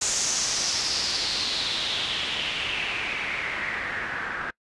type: noise with low-pass filter sweep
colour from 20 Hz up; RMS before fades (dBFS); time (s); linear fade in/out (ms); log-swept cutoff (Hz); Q
white; -28; 0.01-4.51; 10; 6900 to 1500; 4
effects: noise-tail reverb RT60 0.1 s tail -24 dB re dry + resampled to 24000 Hz

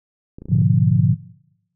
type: clicks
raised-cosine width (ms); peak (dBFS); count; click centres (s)
3; -23; 8; 0.385 / 0.42 / 0.456 / 0.486 / 0.516 / 0.552 / 0.586 / 0.617
type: chord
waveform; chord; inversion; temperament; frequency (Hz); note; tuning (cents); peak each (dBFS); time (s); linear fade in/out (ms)
sine; G# diminished seventh; none; equal with one note detuned; 105.58 / 123.47 / 146.83 / 174.61; G#2 / B2 / D3 / F3; +29 / 0 / 0 / 0; -18; 0.49-1.15; 20
effects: noise-tail reverb RT60 0.9 s tail -21 dB re dry

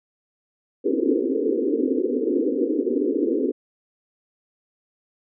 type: band-pass noise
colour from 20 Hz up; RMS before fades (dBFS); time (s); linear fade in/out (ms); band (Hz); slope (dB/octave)
pink; -22; 0.84-3.52; 20; 250 to 490; 96
effects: none

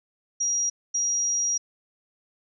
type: tone bursts at uneven times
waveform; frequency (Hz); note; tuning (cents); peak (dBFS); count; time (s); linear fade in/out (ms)
sine; 5720; F8; +41; -22; 2; 0.4-0.7 / 0.94-1.58; 10
effects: none

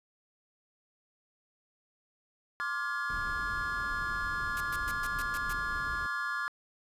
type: chord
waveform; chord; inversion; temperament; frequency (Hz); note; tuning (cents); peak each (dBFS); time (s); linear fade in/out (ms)
triangle; D half-diminished seventh; third; just; 1057.2 / 1174.7 / 1409.6 / 1691.5; C6 / D6 / F6 / Ab6; +18 / 0 / +16 / +31; -39 / -36 / -34 / -34; 2.6-6.48; 0
type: noise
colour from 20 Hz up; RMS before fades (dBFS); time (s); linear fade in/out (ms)
brown; -43; 3.09-6.07; 10
type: noise bursts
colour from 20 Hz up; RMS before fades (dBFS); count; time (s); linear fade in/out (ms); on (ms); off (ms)
white; -42; 7; 4.57-5.528; 0; 34; 120
effects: resampled to 32000 Hz

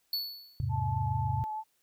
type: tone with exponential decay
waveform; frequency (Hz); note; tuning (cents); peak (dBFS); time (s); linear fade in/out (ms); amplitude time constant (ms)
square; 4435; C#8; 0; -28; 0.13-0.69; 2; 120
type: chord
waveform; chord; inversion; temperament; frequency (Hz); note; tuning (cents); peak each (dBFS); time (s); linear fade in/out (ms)
sine; E augmented; none; equal; 82.41 / 103.83 / 130.81; E2 / G#2 / B#2; 0 / 0 / 0; -36 / -32 / -32; 0.6-1.44; 0
type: tone with vibrato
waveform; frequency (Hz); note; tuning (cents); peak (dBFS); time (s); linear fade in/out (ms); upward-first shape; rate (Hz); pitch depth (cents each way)
sine; 868; A5; -24; -33; 0.69-1.64; 50; triangle; 4.5; 25
effects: white hiss -73 dBFS RMS until 1.82 s

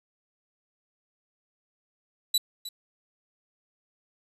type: tone with echo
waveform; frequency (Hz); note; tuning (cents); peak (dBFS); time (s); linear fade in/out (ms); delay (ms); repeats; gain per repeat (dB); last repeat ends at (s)
sawtooth; 3951; B7; 0; -17; 2.34-2.38; 5; 310; 1; -15; 2.69
effects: resampled to 32000 Hz + 9-bit

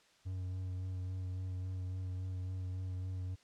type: tone with vibrato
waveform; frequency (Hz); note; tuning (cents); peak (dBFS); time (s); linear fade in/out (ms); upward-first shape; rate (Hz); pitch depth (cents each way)
triangle; 92.5; F#2; 0; -35; 0.25-3.36; 20; sine; 3.6; 18
effects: white hiss -67 dBFS RMS until 3.43 s + low-pass 6000 Hz 12 dB/octave

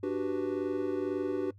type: chord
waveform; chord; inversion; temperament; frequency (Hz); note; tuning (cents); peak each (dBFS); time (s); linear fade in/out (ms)
triangle; G major seventh; second; equal; 293.7 / 370 / 392 / 493.9; D4 / F#4 / G4 / B4; 0 / 0 / 0 / 0; -32 / -31 / -34 / -36; 0.03-1.51; 5
effects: noise-tail reverb RT60 0.1 s tail -21 dB re dry + added 99 Hz sine -51 dBFS peak until 1.58 s

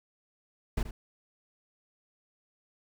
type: noise with echo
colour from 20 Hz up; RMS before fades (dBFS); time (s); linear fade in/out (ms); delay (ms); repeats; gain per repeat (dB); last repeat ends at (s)
brown; -27; 0.77-0.83; 5; 80; 1; -12; 0.91
effects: none

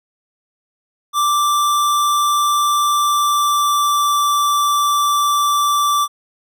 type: tone with pitch glide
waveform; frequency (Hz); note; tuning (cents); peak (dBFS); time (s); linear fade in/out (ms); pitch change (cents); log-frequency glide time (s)
square; 1174.7 to 1167.3; D6 to D6; 0 to -11; -14; 1.13-6.08; 50; -11; 2.96-4.17
effects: none

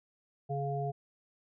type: harmonic tone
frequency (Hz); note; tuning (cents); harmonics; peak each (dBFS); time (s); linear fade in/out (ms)
140; C#3; +18; 1 / 3 / 5; -34 / -38 / -36; 0.49-0.92; 20
effects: none

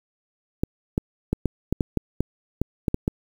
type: clicks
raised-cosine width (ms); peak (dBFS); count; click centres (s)
3; -8; 12; 0.635 / 0.979 / 1.33 / 1.457 / 1.726 / 1.808 / 1.973 / 2.206 / 2.616 / 2.882 / 2.944 / 3.079
effects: 7-bit

